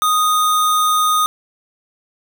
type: tone with sample-and-hold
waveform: sine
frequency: 1244.5 Hz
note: D#6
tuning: in tune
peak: -12 dBFS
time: 0.02-1.26 s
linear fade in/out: 0 ms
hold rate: 4900 Hz
effects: none